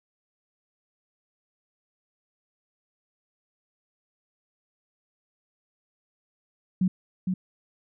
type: tone with echo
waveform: sine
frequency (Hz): 185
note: F#3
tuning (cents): 0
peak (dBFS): -19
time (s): 6.81-6.88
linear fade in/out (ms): 5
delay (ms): 460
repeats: 1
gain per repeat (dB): -4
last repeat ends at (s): 7.34
effects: none